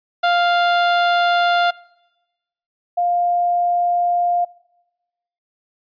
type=tone pair in turn; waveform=30% pulse / sine; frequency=698.5 / 702.5 Hz; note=F5 / F5; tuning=0 / +10 cents; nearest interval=unison; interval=10 cents; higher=second; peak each=-11 / -15 dBFS; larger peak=first; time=0.23-1.71 / 2.97-4.45 s; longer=neither; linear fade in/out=10 ms; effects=noise-tail reverb RT60 1.0 s tail -23 dB re dry + resampled to 11025 Hz